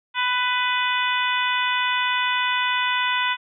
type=harmonic tone; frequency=497.4 Hz; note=B4; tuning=12 cents sharp; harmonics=2 / 3 / 4 / 5 / 6 / 7; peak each=-24 / -26 / -27 / -28 / -29 / -29 dBFS; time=0.14-3.37 s; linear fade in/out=50 ms; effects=none